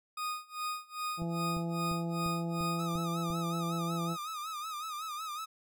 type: tone with tremolo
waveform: 40% pulse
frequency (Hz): 1238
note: D#6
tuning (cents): -9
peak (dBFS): -32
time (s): 0.17-2.92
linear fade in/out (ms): 5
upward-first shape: sine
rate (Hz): 2.5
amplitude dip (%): 95
type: harmonic tone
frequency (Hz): 168.6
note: E3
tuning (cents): +39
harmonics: 1 / 2 / 3 / 4 / 5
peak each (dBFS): -33 / -40 / -45 / -45 / -47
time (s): 1.17-4.17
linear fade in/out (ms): 50
type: click train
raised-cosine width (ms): 5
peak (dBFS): -31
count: 7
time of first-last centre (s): 1.22-3.303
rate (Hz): 2.88
type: tone with vibrato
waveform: 45% pulse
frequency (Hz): 1244.5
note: D#6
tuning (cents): 0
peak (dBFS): -37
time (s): 2.78-5.46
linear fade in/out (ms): 20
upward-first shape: sine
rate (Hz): 5.4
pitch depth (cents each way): 87
effects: none